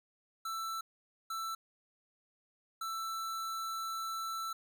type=tone bursts at uneven times; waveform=square; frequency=1329 Hz; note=E6; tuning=14 cents sharp; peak=-37 dBFS; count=3; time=0.45-0.81 / 1.3-1.55 / 2.81-4.53 s; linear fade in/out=5 ms; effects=none